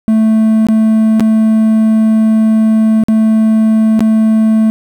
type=tone with dropouts; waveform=triangle; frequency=220 Hz; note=A3; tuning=in tune; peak=-4 dBFS; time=0.08-4.7 s; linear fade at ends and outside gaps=0 ms; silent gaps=0.668-0.686 / 1.197-1.206 / 3.037-3.084 / 3.993-4.006 s; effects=7-bit